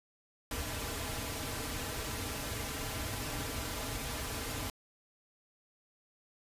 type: noise with comb filter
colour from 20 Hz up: pink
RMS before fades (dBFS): -38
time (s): 0.51-4.7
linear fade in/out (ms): 2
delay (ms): 5.5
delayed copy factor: -0.7
effects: resampled to 32000 Hz